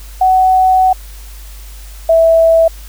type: tone pair in turn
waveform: sine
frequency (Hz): 749 / 656.1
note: F#5 / E5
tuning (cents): +21 / -8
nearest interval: major second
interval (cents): 229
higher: first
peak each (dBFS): -6 / -5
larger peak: second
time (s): 0.21-0.93 / 2.09-2.68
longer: first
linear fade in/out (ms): 5
effects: added 50 Hz sine -29 dBFS peak until 2.88 s + white hiss -39 dBFS RMS until 2.88 s